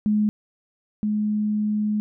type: tone pair in turn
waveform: sine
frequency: 211.1 / 211.1 Hz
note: G#3 / G#3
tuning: +29 / +29 cents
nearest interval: unison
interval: 0 cents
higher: neither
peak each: -17 / -20 dBFS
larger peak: first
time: 0.06-0.29 / 1.03-2 s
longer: second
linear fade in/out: 0 ms
effects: none